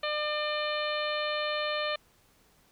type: harmonic tone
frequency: 600 Hz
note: D5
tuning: 37 cents sharp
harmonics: 1 / 2 / 3 / 4 / 5 / 6 / 7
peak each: -32 / -35 / -37 / -38 / -39 / -40 / -40 dBFS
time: 0.03-1.96 s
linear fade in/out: 5 ms
effects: pink hiss -64 dBFS RMS until 2.71 s